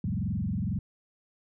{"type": "tone with frequency modulation", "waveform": "sine", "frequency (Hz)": 146.83, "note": "D3", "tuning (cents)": 0, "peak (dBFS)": -27, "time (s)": [0.04, 0.79], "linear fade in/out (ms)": 2, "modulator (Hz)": 22, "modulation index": 3.1, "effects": []}